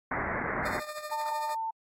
white low-pass noise, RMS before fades -32 dBFS, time 0.11-0.8 s, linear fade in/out 5 ms, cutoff 2100 Hz, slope 96 dB/octave
20% pulse tone with tremolo, 605 Hz, D#5, 49 cents flat, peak -29 dBFS, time 0.65-1.55 s, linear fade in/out 5 ms, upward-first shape triangle, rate 13 Hz, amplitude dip 70%
sine tone, 895 Hz, A5, 29 cents sharp, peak -30 dBFS, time 1.11-1.71 s, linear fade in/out 10 ms
effects AAC 48 kbps

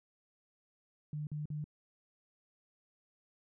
sine tone bursts, 150 Hz, D3, 37 cents sharp, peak -36 dBFS, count 3, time 1.13-1.642 s, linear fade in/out 2 ms, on 140 ms, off 46 ms, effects none

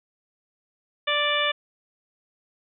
harmonic tone, 587.3 Hz, D5, in tune, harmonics 1 / 2 / 3 / 4 / 5 / 6, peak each -28 / -28 / -28 / -28 / -28 / -28 dBFS, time 1.07-1.52 s, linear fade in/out 10 ms, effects none

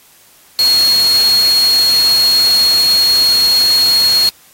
sine tone in noise, 4300 Hz, C8, 47 cents sharp, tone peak -8 dBFS, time 0.59-4.29 s, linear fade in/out 0 ms, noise white, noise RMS -21 dBFS, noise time 0.59-4.29 s, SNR +10 dB, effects white hiss -46 dBFS RMS until 4.53 s + AAC 48 kbps

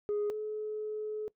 sine tone pair in turn, 415.3 / 427.5 Hz, G#4 / A4, 0 / -50 cents, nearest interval minor second, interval 50 cents, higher second, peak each -27 / -33 dBFS, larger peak first, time 0.09-0.3 / 0.3-1.28 s, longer second, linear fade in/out 0 ms, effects noise-tail reverb RT60 0.1 s tail -21 dB re dry + tanh soft clip ceiling -27 dBFS

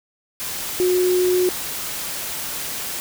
sine tone in noise, 363.3 Hz, F#4, 32 cents flat, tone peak -15 dBFS, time 0.8-1.49 s, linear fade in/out 0 ms, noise white, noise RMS -28 dBFS, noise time 0.4-3 s, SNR +10 dB, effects none

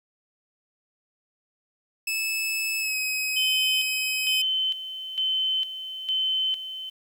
sawtooth tone with pitch glide, 2611 to 2537 Hz, E7 to D#7, -17 to +33 cents, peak -22 dBFS, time 2.07-4.42 s, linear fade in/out 5 ms, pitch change -50 cents, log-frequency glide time 2.79-2.96 s
sine tone with tremolo, 3064 Hz, G7, 40 cents flat, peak -22 dBFS, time 3.36-6.9 s, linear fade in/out 10 ms, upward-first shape square, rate 1.1 Hz, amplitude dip 70%
effects 9-bit

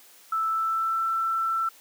sine tone with pitch glide, 1318.5 to 1336.1 Hz, E6 to E6, 0 to +23 cents, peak -23 dBFS, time 0.32-1.69 s, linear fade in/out 5 ms, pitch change +23 cents, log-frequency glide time 0.49-1.03 s, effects white hiss -53 dBFS RMS until 1.8 s + high-pass 300 Hz 12 dB/octave

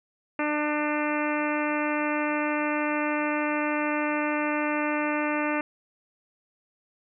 harmonic tone, 298.9 Hz, D4, 31 cents sharp, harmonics 1 / 2 / 3 / 4 / 5 / 6 / 7 / 8 / 9, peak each -28 / -31 / -33 / -34 / -35 / -36 / -36 / -37 / -38 dBFS, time 0.39-5.61 s, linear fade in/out 2 ms, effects none

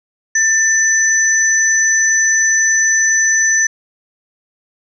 sine tone pair together, 1785 / 6004 Hz, A6 / F#8, +24 / +24 cents, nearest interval octave + major sixth, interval 2100 cents, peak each -13 dBFS, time 0.35-3.67 s, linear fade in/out 5 ms, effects none

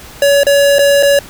square tone with dropouts, 565 Hz, C#5, 33 cents sharp, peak -7 dBFS, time 0.22-1.19 s, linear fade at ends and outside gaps 2 ms, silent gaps 0.434-0.467 / 0.785-0.791 / 1.027-1.031 s, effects pink hiss -34 dBFS RMS until 1.29 s

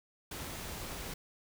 pink noise, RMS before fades -42 dBFS, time 0.31-1.14 s, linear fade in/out 5 ms, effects none

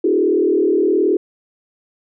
sine tone with frequency modulation, 370 Hz, F#4, in tune, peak -12 dBFS, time 0.04-1.17 s, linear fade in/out 5 ms, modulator 39 Hz, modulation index 1.5, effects none

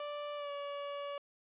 30% pulse tone with pitch glide, 586 to 570 Hz, D5 to C#5, -4 to +48 cents, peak -36 dBFS, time 0-1.18 s, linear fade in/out 2 ms, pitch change -48 cents, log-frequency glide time 0.36-0.51 s, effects resampled to 8000 Hz

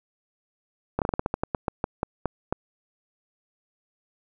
slowing click train, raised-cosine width 1 ms, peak -10 dBFS, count 15, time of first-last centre 0.99-2.526 s, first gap 28 ms, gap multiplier 1.19, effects none

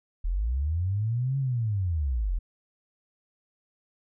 sine linear two-way sweep, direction up then down, 37.23 to 138.59 to 37.23 Hz, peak -24 dBFS, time 0.24-2.39 s, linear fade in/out 10 ms, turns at 1.38 s, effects none

